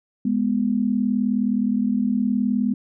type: tone pair together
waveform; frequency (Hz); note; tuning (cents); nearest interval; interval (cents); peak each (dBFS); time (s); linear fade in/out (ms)
sine; 207.7 / 247; G#3 / B3; 0 / 0; minor third; 300; -21; 0.25-2.74; 5
effects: none